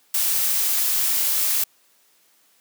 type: noise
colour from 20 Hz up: blue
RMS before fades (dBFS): -21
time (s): 0.14-1.64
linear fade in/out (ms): 5
effects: white hiss -60 dBFS RMS until 2.6 s + high-pass 200 Hz 12 dB/octave